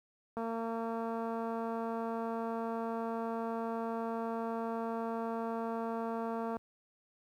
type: click train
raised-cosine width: 1 ms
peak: -25 dBFS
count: 1414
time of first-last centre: 0.37-6.567 s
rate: 228 Hz
effects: high-pass 60 Hz 12 dB/octave + 11-bit